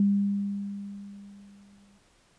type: tone with exponential decay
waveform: sine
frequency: 200.6 Hz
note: G3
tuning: 40 cents sharp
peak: -18 dBFS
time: 0-1.98 s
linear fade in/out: 2 ms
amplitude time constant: 430 ms
effects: pink hiss -63 dBFS RMS until 2.38 s + resampled to 22050 Hz